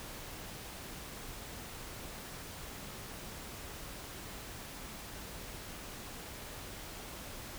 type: silence
effects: pink hiss -46 dBFS RMS until 7.58 s